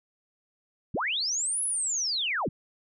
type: linear two-way sweep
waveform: sine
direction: up then down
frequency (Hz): 64.8 to 10660 to 64.8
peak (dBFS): -26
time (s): 0.94-2.49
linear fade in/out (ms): 5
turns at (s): 1.63
effects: none